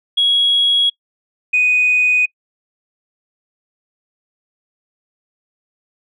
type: tone pair in turn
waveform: sine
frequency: 3322 / 2489 Hz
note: G#7 / D#7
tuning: 0 / 0 cents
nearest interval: perfect fourth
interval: 500 cents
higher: first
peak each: -10 dBFS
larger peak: neither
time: 0.17-0.9 / 1.53-2.26 s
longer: neither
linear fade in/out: 10 ms
effects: noise-tail reverb RT60 0.1 s tail -26 dB re dry + tanh soft clip ceiling -6 dBFS